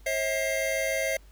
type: tone cluster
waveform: square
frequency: 538 / 645 / 2107 Hz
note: C5 / E5 / C7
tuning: +48 / -38 / +12 cents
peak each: -31 dBFS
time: 0.06-1.17 s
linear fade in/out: 5 ms
effects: added 50 Hz sine -49 dBFS peak until 1.31 s + pink hiss -61 dBFS RMS until 1.31 s